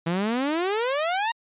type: exponential sweep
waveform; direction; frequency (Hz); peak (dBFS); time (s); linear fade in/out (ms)
sawtooth; up; 161.7 to 950; -19; 0.06-1.32; 10
effects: resampled to 8000 Hz